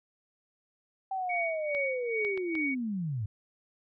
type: linear sweep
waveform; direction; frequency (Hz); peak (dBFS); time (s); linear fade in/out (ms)
sine; down; 777 to 96.8; -30; 1.11-3.26; 5
type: tone with tremolo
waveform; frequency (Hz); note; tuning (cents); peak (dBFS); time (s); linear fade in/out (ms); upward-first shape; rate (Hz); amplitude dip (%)
sine; 2242; C#7; +19; -29; 1.29-2.75; 10; sine; 2.4; 85
type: clicks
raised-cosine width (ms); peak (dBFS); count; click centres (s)
0.3; -26; 4; 1.749 / 2.249 / 2.376 / 2.553
effects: none